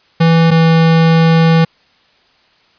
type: tone pair in turn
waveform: square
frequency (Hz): 164.81 / 163.67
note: E3 / E3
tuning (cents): 0 / -12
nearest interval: unison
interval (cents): 12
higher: first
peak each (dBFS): -7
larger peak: neither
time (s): 0.2-0.51 / 0.51-1.65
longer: second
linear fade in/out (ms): 10
effects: white hiss -52 dBFS RMS until 2.78 s + resampled to 11025 Hz